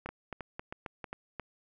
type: two click trains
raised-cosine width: 0.5 ms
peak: -23 / -24 dBFS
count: 6 / 4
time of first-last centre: 0.06-1.397 / 0.09-1.042 s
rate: 3.74 / 3.15 Hz
effects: none